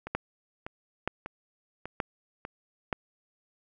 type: two click trains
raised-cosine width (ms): 0.5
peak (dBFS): -22 / -13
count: 5 / 4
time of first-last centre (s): 0.07-2.451 / 0.15-2.928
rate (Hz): 1.68 / 1.08
effects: none